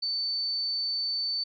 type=tone; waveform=sine; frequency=4530 Hz; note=C#8; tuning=37 cents sharp; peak=-27 dBFS; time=0.02-1.44 s; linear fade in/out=10 ms; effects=none